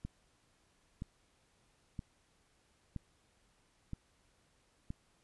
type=click train; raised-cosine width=5 ms; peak=-28 dBFS; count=6; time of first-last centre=0.05-4.904 s; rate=1.03 Hz; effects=pink hiss -72 dBFS RMS until 5.23 s + resampled to 24000 Hz